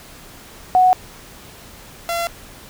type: tone pair in turn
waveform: sine / sawtooth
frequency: 738 / 681.9 Hz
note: F#5 / F5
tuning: -5 / -42 cents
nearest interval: minor second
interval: 137 cents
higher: first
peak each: -9 / -16 dBFS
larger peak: first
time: 0.75-0.93 / 2.09-2.27 s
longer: neither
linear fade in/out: 0 ms
effects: pink hiss -41 dBFS RMS until 2.69 s